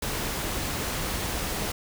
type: noise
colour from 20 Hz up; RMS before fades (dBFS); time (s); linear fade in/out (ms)
pink; -30; 0.02-1.72; 5
effects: none